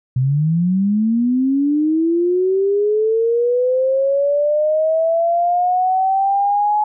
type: linear sweep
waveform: sine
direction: up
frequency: 124.1 to 848 Hz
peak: -13 dBFS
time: 0.16-6.84 s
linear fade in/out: 5 ms
effects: none